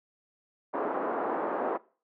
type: band-pass noise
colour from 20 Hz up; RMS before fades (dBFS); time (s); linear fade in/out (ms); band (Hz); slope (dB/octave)
pink; -31; 0.73-1.78; 20; 320 to 1200; 24
effects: noise-tail reverb RT60 0.4 s tail -22 dB re dry